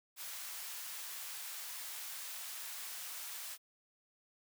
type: high-pass noise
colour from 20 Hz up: white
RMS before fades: -45 dBFS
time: 0.16-3.58 s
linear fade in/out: 50 ms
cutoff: 870 Hz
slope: 12 dB/octave
effects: none